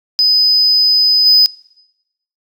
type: tone with level steps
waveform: sine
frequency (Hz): 5010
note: D#8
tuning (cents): +11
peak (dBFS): -7 / -3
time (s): 0.19-1.46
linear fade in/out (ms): 0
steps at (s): 1.25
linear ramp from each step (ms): 20
effects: noise-tail reverb RT60 0.9 s tail -23 dB re dry + tanh soft clip ceiling -4 dBFS